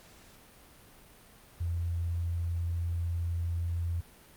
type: tone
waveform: sine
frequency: 85.2 Hz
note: F2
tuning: 42 cents flat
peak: -29 dBFS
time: 1.6-4.01 s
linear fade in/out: 10 ms
effects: pink hiss -56 dBFS RMS until 4.36 s + Opus 48 kbps